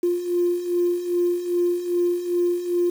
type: beating tone pair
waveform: sine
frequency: 349.2 / 351.7 Hz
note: F4 / F4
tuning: 0 / +12 cents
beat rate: 2.5 Hz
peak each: -25 / -20 dBFS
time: 0.03-2.9 s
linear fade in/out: 5 ms
effects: tanh soft clip ceiling -12 dBFS + 7-bit